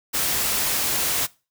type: noise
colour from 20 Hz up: white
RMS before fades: -23 dBFS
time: 0.13-1.27 s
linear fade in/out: 20 ms
effects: noise-tail reverb RT60 0.3 s tail -21 dB re dry